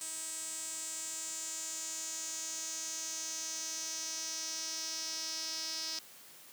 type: tone with band-pass filter sweep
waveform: sawtooth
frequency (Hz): 320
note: D#4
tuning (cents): +49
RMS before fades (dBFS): -40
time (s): 0.01-5.99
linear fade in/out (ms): 2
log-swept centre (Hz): 8100 to 5200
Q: 5.2
effects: white hiss -55 dBFS RMS until 6.52 s + high-pass 100 Hz 12 dB/octave